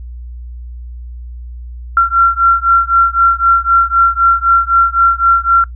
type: beating tone pair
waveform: sine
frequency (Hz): 1365 / 1368.9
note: F6 / F6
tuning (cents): -40 / -35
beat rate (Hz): 3.9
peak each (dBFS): -10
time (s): 1.97-5.64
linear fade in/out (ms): 2
effects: noise-tail reverb RT60 0.1 s tail -22 dB re dry + added 60 Hz sine -25 dBFS peak until 5.75 s